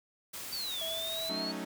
white noise, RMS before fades -42 dBFS, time 0.33-1.3 s, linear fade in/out 10 ms
sine exponential two-way sweep, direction down then up, 4699 to 3305 to 4439 Hz, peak -35 dBFS, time 0.52-1.52 s, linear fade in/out 10 ms, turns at 0.83 s
sine tone with tremolo, 652 Hz, E5, 19 cents flat, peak -39 dBFS, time 0.81-1.51 s, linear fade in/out 5 ms, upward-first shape sine, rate 2.8 Hz, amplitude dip 25%
sawtooth chord, D# half-diminished seventh, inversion first, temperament equal, 185 / 220 / 277.2 / 311.1 Hz, F#3 / A3 / C#4 / D#4, 0 / 0 / 0 / 0 cents, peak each -38 dBFS, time 1.29-1.65 s, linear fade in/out 10 ms
effects none

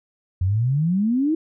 sine exponential sweep, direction up, 87.3 to 329.6 Hz, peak -17 dBFS, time 0.41-1.35 s, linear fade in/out 5 ms, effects none

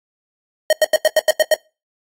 square tone bursts, 622.3 Hz, D#5, in tune, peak -10 dBFS, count 8, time 0.7-1.541 s, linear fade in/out 2 ms, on 29 ms, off 87 ms, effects noise-tail reverb RT60 0.3 s tail -25 dB re dry + AAC 48 kbps

